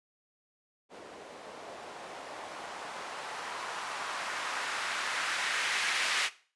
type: noise with low-pass filter sweep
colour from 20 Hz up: violet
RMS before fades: -36 dBFS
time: 0.89-6.3 s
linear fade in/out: 50 ms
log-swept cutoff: 460 to 2100 Hz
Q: 1.3
effects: noise-tail reverb RT60 0.4 s tail -17 dB re dry + resampled to 24000 Hz